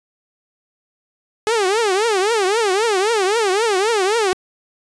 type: tone with vibrato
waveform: sawtooth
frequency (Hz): 415.3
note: G#4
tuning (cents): 0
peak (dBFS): -11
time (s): 1.47-4.33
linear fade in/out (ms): 0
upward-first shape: triangle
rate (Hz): 3.8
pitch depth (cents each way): 250
effects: resampled to 22050 Hz